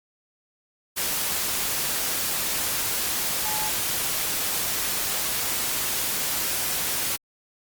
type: tone in noise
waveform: sine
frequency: 858 Hz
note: A5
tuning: 44 cents flat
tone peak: -31 dBFS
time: 3.44-3.7 s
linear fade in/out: 20 ms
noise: white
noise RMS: -26 dBFS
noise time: 0.96-7.17 s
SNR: -8 dB
effects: Opus 48 kbps